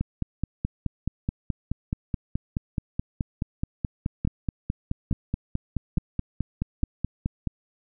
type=two click trains; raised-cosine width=5 ms; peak=-13 / -13 dBFS; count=36 / 4; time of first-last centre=0.01-7.473 / 4.25-6.836 s; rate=4.69 / 1.16 Hz; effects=none